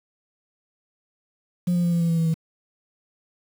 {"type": "tone with pitch steps", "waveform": "sine", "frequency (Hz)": [177, 174.76, 172.56, 170.38, 168.23, 166.1, 164.01, 161.94], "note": ["F3", "F3", "F3", "F3", "E3", "E3", "E3", "E3"], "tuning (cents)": [23, 1, -20, -42, 36, 13, -8, -30], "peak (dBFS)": -16, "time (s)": [1.67, 2.342], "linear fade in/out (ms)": 10, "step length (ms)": 84, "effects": ["tanh soft clip ceiling -17 dBFS", "7-bit"]}